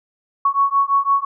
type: beating tone pair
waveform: sine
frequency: 1108.7 / 1114.6 Hz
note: C#6 / C#6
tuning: 0 / +9 cents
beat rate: 5.9 Hz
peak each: -17 dBFS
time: 0.45-1.25 s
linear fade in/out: 5 ms
effects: none